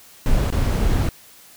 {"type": "noise with dropouts", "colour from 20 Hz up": "brown", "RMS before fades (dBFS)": -18, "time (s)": [0.26, 1.09], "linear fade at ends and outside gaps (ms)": 1, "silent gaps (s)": [0.503, 0.524], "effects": ["white hiss -47 dBFS RMS until 1.56 s"]}